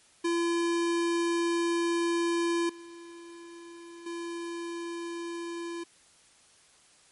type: tone with level steps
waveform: square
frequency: 340 Hz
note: F4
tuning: 46 cents flat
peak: -26 / -45 / -35 dBFS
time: 0.24-5.84 s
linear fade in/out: 10 ms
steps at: 2.69 / 4.06 s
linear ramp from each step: 5 ms
effects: white hiss -60 dBFS RMS until 7.11 s + MP3 48 kbps